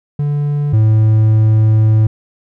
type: tone pair in turn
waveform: triangle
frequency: 145.6 / 109.08 Hz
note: D3 / A2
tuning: -15 / -15 cents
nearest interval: perfect fourth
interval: 500 cents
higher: first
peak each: -11 / -5 dBFS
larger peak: second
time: 0.19-0.73 / 0.73-2.07 s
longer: second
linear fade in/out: 5 ms
effects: none